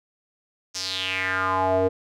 square tone with band-pass filter sweep, 94 Hz, F#2, 28 cents sharp, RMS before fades -24 dBFS, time 0.74-1.89 s, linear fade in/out 20 ms, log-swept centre 5900 to 480 Hz, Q 4.4, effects none

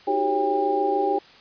sine tone cluster, 312.8 / 370.5 / 397.3 / 549 / 801 Hz, D#4 / F#4 / G4 / C#5 / G5, +9 / +2 / +23 / -17 / +37 cents, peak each -30 / -29 / -24 / -30 / -23 dBFS, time 0.07-1.19 s, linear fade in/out 10 ms, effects white hiss -49 dBFS RMS until 1.4 s + resampled to 11025 Hz

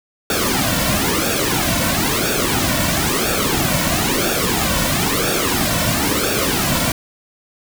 pink noise with flanger, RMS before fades -18 dBFS, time 0.3-6.92 s, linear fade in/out 2 ms, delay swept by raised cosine 0.98 to 2.48 ms, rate 1 Hz, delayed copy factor -0.75, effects none

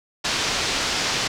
white low-pass noise, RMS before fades -24 dBFS, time 0.24-1.28 s, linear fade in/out 10 ms, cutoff 5900 Hz, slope 24 dB/octave, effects none

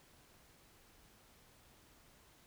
silence, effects pink hiss -65 dBFS RMS until 2.46 s

